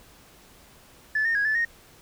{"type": "tone with pitch steps", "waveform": "sine", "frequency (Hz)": [1737, 1829, 1653, 1743, 1858], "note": ["A6", "A#6", "G#6", "A6", "A#6"], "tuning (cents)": [-23, -33, -9, -17, -6], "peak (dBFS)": -20, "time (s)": [1.15, 1.65], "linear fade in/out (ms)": 5, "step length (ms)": 100, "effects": ["tanh soft clip ceiling -17 dBFS", "pink hiss -53 dBFS RMS until 2.01 s"]}